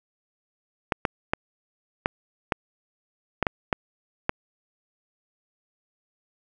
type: clicks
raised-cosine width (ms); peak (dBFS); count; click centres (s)
0.5; -6; 9; 0.922 / 1.052 / 1.335 / 2.059 / 2.522 / 3.427 / 3.468 / 3.728 / 4.294
effects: none